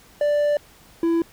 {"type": "tone pair in turn", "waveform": "triangle", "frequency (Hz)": [587.3, 333.7], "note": ["D5", "E4"], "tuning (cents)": [0, 21], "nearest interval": "minor seventh", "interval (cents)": 979, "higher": "first", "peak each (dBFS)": -15, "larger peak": "neither", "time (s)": [[0.21, 0.57], [1.03, 1.22]], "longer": "first", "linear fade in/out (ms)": 2, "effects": ["pink hiss -51 dBFS RMS until 1.32 s"]}